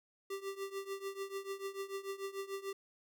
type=tone with tremolo; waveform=square; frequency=392 Hz; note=G4; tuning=in tune; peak=-37 dBFS; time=0.3-2.73 s; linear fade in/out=5 ms; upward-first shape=triangle; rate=6.8 Hz; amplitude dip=90%; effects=none